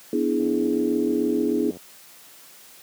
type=chord; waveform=sine; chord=E dominant seventh; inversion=second; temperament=equal with one note detuned; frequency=246.9 / 293.7 / 329.6 / 418.9 Hz; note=B3 / D4 / E4 / G#4; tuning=0 / 0 / 0 / +15 cents; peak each=-25 dBFS; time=0.13-1.71 s; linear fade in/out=2 ms
type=click train; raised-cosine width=2 ms; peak=-27 dBFS; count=123; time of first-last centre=0.4-1.769 s; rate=89.1 Hz
effects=white hiss -48 dBFS RMS until 2.82 s + high-pass 150 Hz 12 dB/octave